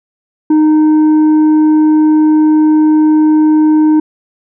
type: tone with tanh clipping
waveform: triangle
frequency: 308.5 Hz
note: D#4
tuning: 15 cents flat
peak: -6 dBFS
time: 0.5-4 s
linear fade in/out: 5 ms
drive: 9 dB
effects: none